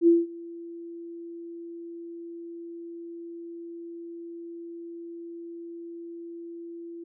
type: tone with ADSR envelope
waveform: sine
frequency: 338.5 Hz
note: E4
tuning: 46 cents sharp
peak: -13 dBFS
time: 0.01-7.04 s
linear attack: 63 ms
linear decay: 190 ms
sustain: -24 dB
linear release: 8 ms
effects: none